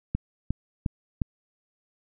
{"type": "click train", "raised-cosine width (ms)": 5, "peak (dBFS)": -13, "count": 4, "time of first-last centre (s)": [0.15, 1.218], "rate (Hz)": 2.81, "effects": []}